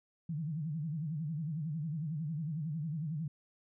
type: tone with vibrato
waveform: sine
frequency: 155.56 Hz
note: D#3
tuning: in tune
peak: -34 dBFS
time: 0.29-3.28 s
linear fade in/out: 5 ms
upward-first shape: sine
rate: 11 Hz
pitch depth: 150 cents each way
effects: none